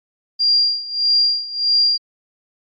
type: tone with tremolo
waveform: sine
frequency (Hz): 4779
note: D8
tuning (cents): +29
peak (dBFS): -11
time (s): 0.39-1.98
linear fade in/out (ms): 20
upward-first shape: sine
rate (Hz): 1.6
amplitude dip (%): 85
effects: AAC 64 kbps